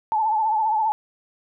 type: tone with vibrato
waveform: sine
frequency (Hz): 870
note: A5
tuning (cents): -20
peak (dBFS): -18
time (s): 0.12-0.92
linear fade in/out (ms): 0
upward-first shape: triangle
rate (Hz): 15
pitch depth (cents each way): 74
effects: none